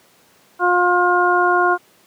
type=harmonic tone; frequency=355.7 Hz; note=F4; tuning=32 cents sharp; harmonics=1 / 2 / 3 / 4; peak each=-18 / -18 / -18 / -18 dBFS; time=0.59-1.78 s; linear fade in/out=50 ms; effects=pink hiss -53 dBFS RMS until 2.06 s + high-pass 200 Hz 12 dB/octave